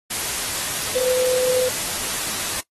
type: tone in noise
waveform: sine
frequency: 507 Hz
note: B4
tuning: 45 cents sharp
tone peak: -18 dBFS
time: 0.95-1.69 s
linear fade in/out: 10 ms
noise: white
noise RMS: -25 dBFS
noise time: 0.1-2.61 s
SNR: +4 dB
effects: noise-tail reverb RT60 0.1 s tail -21 dB re dry + AAC 32 kbps